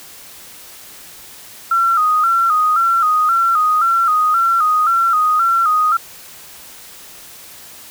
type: tone with vibrato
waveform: sine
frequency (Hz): 1300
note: E6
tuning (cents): -24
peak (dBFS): -11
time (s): 1.71-5.97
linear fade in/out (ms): 5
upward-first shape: square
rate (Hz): 1.9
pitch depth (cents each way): 75
effects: white hiss -38 dBFS RMS until 7.9 s